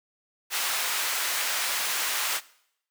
pink high-pass noise, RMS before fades -28 dBFS, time 0.5-2.41 s, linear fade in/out 50 ms, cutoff 1200 Hz, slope 12 dB/octave, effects noise-tail reverb RT60 0.7 s tail -20 dB re dry

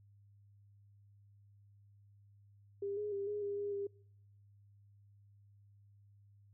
sine tone with pitch steps, 400 / 416.9 / 398 / 414.6 / 404 / 407 / 400.6 Hz, G4 / G#4 / G4 / G#4 / G#4 / G#4 / G4, +35 / +7 / +26 / -3 / -48 / -35 / +38 cents, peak -36 dBFS, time 2.82-3.87 s, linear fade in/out 5 ms, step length 150 ms, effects noise-tail reverb RT60 0.8 s tail -26 dB re dry + added 101 Hz sine -61 dBFS peak until 6.53 s

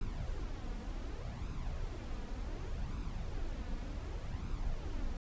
brown noise with flanger, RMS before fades -39 dBFS, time 0.01-5.17 s, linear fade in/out 2 ms, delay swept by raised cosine 0.78 to 4.18 ms, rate 0.67 Hz, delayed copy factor +0.5, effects resampled to 16000 Hz

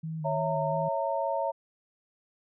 sine tone with vibrato, 156.9 Hz, D#3, 15 cents sharp, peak -32 dBFS, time 0.03-0.89 s, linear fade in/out 10 ms, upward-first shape square, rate 2.9 Hz, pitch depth 35 cents each way
sine chord, A# diminished, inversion first, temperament equal with one note detuned, 554.4 / 659.3 / 916.8 Hz, C#5 / E5 / A#5, 0 / 0 / -29 cents, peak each -31 dBFS, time 0.24-1.52 s, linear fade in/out 20 ms
effects none

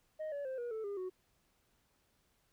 sine tone with pitch steps, 622.3 / 570.7 / 523.3 / 479.9 / 440 / 403.5 / 370 Hz, D#5 / D5 / C5 / B4 / A4 / G#4 / F#4, 0 / -50 / 0 / -50 / 0 / -50 / 0 cents, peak -35 dBFS, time 0.19-1.1 s, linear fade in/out 20 ms, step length 130 ms, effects tanh soft clip ceiling -37 dBFS + pink hiss -75 dBFS RMS until 2.52 s

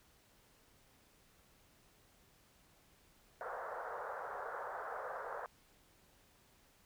pink band-pass noise, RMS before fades -44 dBFS, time 3.41-5.46 s, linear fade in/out 0 ms, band 470 to 1600 Hz, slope 48 dB/octave, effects pink hiss -68 dBFS RMS until 6.85 s

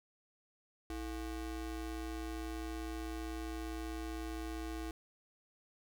square ring-modulated tone, 191.7 Hz, G3, 38 cents flat, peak -37 dBFS, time 0.9-4.91 s, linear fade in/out 2 ms, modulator 134 Hz, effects none

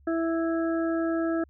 harmonic tone, 329.6 Hz, E4, in tune, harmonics 1 / 2 / 4 / 5, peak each -25 / -31 / -37 / -39 dBFS, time 0.07-1.44 s, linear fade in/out 5 ms, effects added 70 Hz sine -54 dBFS peak until 1.49 s

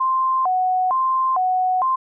sine tone with vibrato, 880 Hz, A5, in tune, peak -16 dBFS, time 0-1.96 s, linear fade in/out 10 ms, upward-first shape square, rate 1.1 Hz, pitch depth 300 cents each way, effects none

